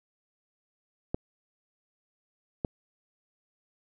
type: clicks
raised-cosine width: 2 ms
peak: -15 dBFS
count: 2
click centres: 1.145 / 2.648 s
effects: none